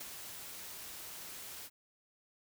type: noise with ADSR envelope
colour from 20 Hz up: white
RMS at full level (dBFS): -43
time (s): 0-1.7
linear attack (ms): 8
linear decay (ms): 23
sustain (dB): -4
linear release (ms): 49
effects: none